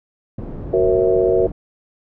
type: low-pass noise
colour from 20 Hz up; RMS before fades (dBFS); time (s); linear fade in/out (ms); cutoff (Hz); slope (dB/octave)
pink; -29; 0.38-1.52; 5; 420; 12
type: chord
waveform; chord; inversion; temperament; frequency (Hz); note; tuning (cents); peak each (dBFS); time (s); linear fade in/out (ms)
sine; F# dominant seventh; none; equal with one note detuned; 370 / 466.2 / 542 / 659.3; F#4 / A#4 / C#5 / E5; 0 / 0 / -39 / 0; -16 / -17 / -22 / -21; 0.73-1.47; 5
effects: none